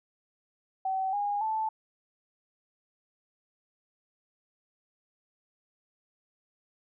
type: tone with pitch steps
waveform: sine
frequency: 763 / 817.8 / 876.5 Hz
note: G5 / G#5 / A5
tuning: -47 / -27 / -7 cents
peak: -27 dBFS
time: 0.85-1.69 s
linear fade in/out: 5 ms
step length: 280 ms
effects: none